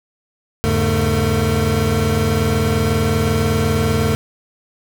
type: tone cluster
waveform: square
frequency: 81.7 / 101.9 / 141.6 / 219.7 / 452.9 Hz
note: E2 / G#2 / C#3 / A3 / A#4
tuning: -15 / -32 / +37 / -2 / -50 cents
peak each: -22 dBFS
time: 0.64-4.15 s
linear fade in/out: 0 ms
effects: none